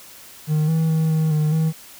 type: tone with pitch steps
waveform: triangle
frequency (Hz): 153.5 / 161.1 / 159.5 / 158 / 152.7 / 159.4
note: D#3 / E3 / D#3 / D#3 / D#3 / D#3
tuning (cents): -23 / -39 / +43 / +27 / -32 / +42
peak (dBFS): -14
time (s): 0.47-1.73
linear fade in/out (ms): 50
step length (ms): 210
effects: white hiss -43 dBFS RMS until 1.99 s